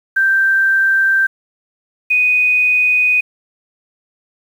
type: tone pair in turn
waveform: sine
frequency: 1568 / 2489 Hz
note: G6 / D#7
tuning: 0 / 0 cents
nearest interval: minor sixth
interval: 800 cents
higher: second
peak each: -10 dBFS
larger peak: neither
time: 0.16-1.27 / 2.1-3.21 s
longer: neither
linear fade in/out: 10 ms
effects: 7-bit